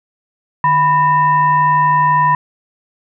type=tone with frequency modulation; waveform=sine; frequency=990 Hz; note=B5; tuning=4 cents sharp; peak=-9 dBFS; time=0.64-2.35 s; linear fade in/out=2 ms; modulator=838 Hz; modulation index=0.55; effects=none